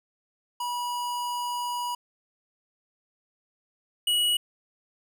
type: tone pair in turn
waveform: square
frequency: 971 / 2918 Hz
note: B5 / F#7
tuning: -30 / -25 cents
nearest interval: octave + perfect fifth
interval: 1905 cents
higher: second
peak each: -29 / -22 dBFS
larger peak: second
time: 0.6-1.95 / 4.07-4.37 s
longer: first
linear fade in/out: 5 ms
effects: none